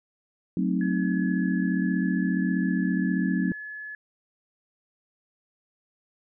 sine chord, F# diminished seventh, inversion none, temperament equal, 185 / 220 / 261.6 / 311.1 Hz, F#3 / A3 / C4 / Eb4, 0 / 0 / 0 / 0 cents, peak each -25 / -30 / -28 / -31 dBFS, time 0.57-3.52 s, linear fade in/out 2 ms
sine tone with pitch glide, 1698 to 1709.8 Hz, G#6 to G#6, +38 to +50 cents, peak -35 dBFS, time 0.81-3.95 s, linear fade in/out 2 ms, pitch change +12 cents, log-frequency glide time 1.51-2.33 s
effects none

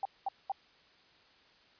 sine tone bursts, 784 Hz, G5, in tune, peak -30 dBFS, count 3, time 0.03-0.519 s, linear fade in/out 2 ms, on 23 ms, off 210 ms, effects white hiss -63 dBFS RMS until 1.79 s + resampled to 11025 Hz

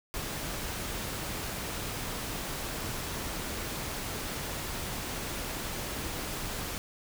pink noise, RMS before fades -36 dBFS, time 0.14-6.78 s, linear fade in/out 0 ms, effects none

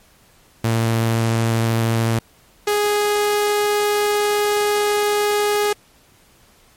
sawtooth tone pair in turn, 114.2 / 414.8 Hz, A#2 / G#4, -35 / -2 cents, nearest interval octave + minor seventh, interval 2233 cents, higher second, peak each -12 / -12 dBFS, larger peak neither, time 0.64-2.19 / 2.67-5.73 s, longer second, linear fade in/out 5 ms, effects pink hiss -53 dBFS RMS until 6.76 s + MP3 64 kbps

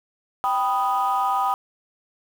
sine chord, G augmented, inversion none, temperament equal, 784 / 987.8 / 1244.5 Hz, G5 / B5 / D#6, 0 / 0 / 0 cents, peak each -22 / -23 / -23 dBFS, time 0.44-1.54 s, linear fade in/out 0 ms, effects tanh soft clip ceiling -13 dBFS + 7-bit

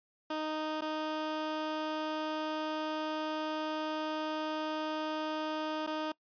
15% pulse tone with dropouts, 310 Hz, D#4, 6 cents flat, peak -27 dBFS, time 0.3-6.12 s, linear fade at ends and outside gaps 5 ms, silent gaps 0.81-0.819 / 5.866-5.873 s, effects noise-tail reverb RT60 0.1 s tail -23 dB re dry + resampled to 11025 Hz

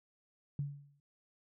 sine tone with exponential decay, 142.6 Hz, C#3, 49 cents sharp, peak -31 dBFS, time 0.59-1 s, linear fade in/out 2 ms, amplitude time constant 87 ms, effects none

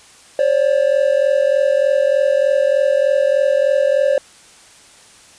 triangle tone pair together, 536 / 579.3 Hz, C5 / D5, +42 / -24 cents, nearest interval minor second, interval 134 cents, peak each -13 dBFS, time 0.39-4.18 s, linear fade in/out 2 ms, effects white hiss -45 dBFS RMS until 5.38 s + resampled to 22050 Hz

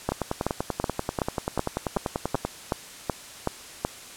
two click trains, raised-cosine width 1 ms, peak -11 / -9 dBFS, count 25 / 11, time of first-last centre 0.12-2.45 / 0.09-3.849 s, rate 10.3 / 2.66 Hz, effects white hiss -43 dBFS RMS until 4.16 s + low-pass 10000 Hz 12 dB/octave

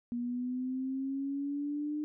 sine linear sweep, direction up, 238.2 to 302.1 Hz, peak -32 dBFS, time 0.12-2.04 s, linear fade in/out 0 ms, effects none

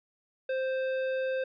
sine tone with hard clipping, 523.3 Hz, C5, in tune, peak -30 dBFS, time 0.49-1.44 s, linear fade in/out 5 ms, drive 11 dB, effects resampled to 11025 Hz

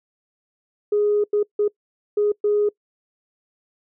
sine tone bursts at uneven times, 415.3 Hz, G#4, in tune, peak -15 dBFS, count 5, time 0.92-1.24 / 1.33-1.43 / 1.59-1.68 / 2.17-2.32 / 2.44-2.69 s, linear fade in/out 5 ms, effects noise-tail reverb RT60 0.1 s tail -24 dB re dry + tanh soft clip ceiling -11 dBFS

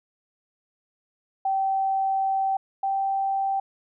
sine tone pair in turn, 774 / 780.3 Hz, G5 / G5, -22 / -8 cents, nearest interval unison, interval 14 cents, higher second, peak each -21 / -22 dBFS, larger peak first, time 1.45-2.57 / 2.83-3.6 s, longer first, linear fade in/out 5 ms, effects none

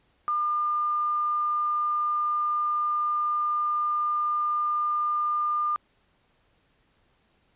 sine tone with quantisation, 1204 Hz, D6, 43 cents sharp, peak -23 dBFS, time 0.28-5.76 s, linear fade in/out 0 ms, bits 8, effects pink hiss -67 dBFS RMS until 7.55 s + resampled to 8000 Hz

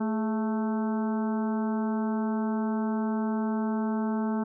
harmonic tone with a mistuned harmonic, 220 Hz, A3, in tune, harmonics 1 / 2 / 3 / 4 / 5 / 6 / 7, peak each -26 / -36 / -40 / -37 / -44 / -44 / -47 dBFS, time 0-4.44 s, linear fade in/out 10 ms, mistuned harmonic 2, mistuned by -70 cents, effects none

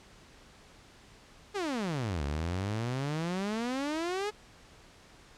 sawtooth exponential two-way sweep, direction down then up, 430 to 69.3 to 430 Hz, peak -27 dBFS, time 1.54-4.31 s, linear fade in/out 20 ms, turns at 2.24 s, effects pink hiss -56 dBFS RMS until 5.37 s + low-pass 7000 Hz 12 dB/octave

